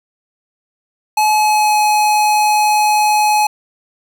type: tone with pitch glide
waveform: square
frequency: 854 to 845.2 Hz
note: G#5 to G#5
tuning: +48 to +30 cents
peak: -11 dBFS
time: 1.17-3.47 s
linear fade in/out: 5 ms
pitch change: -18 cents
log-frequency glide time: 1.33-1.8 s
effects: 8-bit